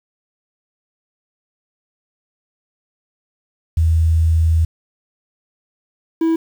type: tone pair in turn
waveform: sine / triangle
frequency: 81.3 / 326.5 Hz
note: E2 / E4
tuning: -23 / -17 cents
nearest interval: 2 octaves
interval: 2406 cents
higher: second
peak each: -11 dBFS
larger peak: neither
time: 3.77-4.65 / 6.21-6.36 s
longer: first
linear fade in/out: 5 ms
effects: 7-bit